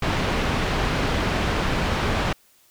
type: low-pass noise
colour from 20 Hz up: pink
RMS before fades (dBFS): -23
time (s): 0.02-2.33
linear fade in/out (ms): 5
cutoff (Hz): 3200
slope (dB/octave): 12
effects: white hiss -58 dBFS RMS until 2.7 s